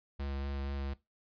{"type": "tone with vibrato", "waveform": "square", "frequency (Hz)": 69.3, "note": "C#2", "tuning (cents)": 0, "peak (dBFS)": -36, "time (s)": [0.19, 0.94], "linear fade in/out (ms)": 10, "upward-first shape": "sine", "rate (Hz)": 4.2, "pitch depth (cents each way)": 15, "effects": ["noise-tail reverb RT60 0.2 s tail -18 dB re dry", "resampled to 11025 Hz"]}